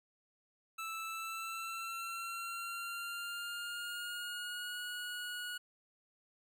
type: tone with pitch glide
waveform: 25% pulse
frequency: 1318.5 to 1454.5 Hz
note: E6 to F#6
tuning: 0 to -30 cents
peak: -36 dBFS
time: 0.78-5.58 s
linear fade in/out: 10 ms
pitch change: +170 cents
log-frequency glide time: 1.06-4.79 s
effects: none